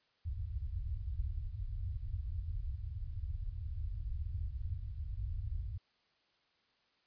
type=low-pass noise; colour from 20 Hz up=white; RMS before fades=-39 dBFS; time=0.25-5.78 s; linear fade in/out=10 ms; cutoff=100 Hz; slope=48 dB/octave; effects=white hiss -74 dBFS RMS until 7.06 s + resampled to 11025 Hz